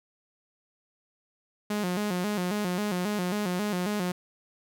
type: tone with vibrato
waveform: sawtooth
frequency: 193.5 Hz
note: G3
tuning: 22 cents flat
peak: -23 dBFS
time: 1.7-4.12 s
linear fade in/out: 5 ms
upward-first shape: square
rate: 3.7 Hz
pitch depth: 130 cents each way
effects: none